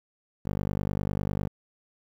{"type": "tone with band-pass filter", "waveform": "15% pulse", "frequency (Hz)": 49.97, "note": "G1", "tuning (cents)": 34, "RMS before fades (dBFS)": -30, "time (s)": [0.45, 1.48], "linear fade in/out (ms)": 10, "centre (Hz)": 220, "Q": 0.54, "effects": ["10-bit"]}